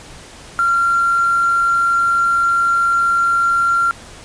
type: tone with quantisation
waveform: sine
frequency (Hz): 1378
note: F6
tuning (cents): -24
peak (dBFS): -12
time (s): 0.59-3.91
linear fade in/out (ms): 0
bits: 5
effects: pink hiss -38 dBFS RMS until 4.24 s + resampled to 22050 Hz